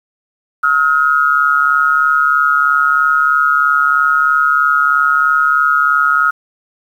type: tone pair together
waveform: sine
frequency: 1278.9 / 1422 Hz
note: D#6 / F6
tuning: +47 / +31 cents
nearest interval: major second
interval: 184 cents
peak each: -12 dBFS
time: 0.63-6.31 s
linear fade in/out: 10 ms
effects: 7-bit